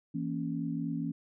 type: chord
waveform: sine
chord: A# diminished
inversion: second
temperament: equal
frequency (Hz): 164.81 / 233.1 / 277.2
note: E3 / A#3 / C#4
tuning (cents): 0 / 0 / 0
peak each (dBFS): -35 / -37 / -35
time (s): 0.14-1.12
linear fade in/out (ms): 10
effects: none